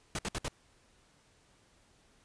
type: noise bursts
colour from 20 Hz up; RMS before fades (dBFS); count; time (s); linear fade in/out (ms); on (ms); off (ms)
pink; -35; 4; 0.15-0.482; 2; 38; 60
effects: pink hiss -66 dBFS RMS until 2.24 s + resampled to 22050 Hz